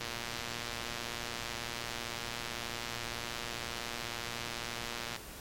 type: click train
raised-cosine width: 0.2 ms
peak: -20 dBFS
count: 609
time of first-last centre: 0.01-5.163 s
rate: 118 Hz
effects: pink hiss -47 dBFS RMS until 5.4 s + MP3 64 kbps